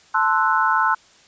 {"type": "chord", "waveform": "sine", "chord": "F# half-diminished seventh", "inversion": "first", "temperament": "equal", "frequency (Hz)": [880, 1046.5, 1318.5, 1480], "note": ["A5", "C6", "E6", "F#6"], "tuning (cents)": [0, 0, 0, 0], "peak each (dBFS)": -21, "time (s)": [0.14, 0.95], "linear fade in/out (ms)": 10, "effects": ["white hiss -52 dBFS RMS until 1.27 s", "resampled to 16000 Hz"]}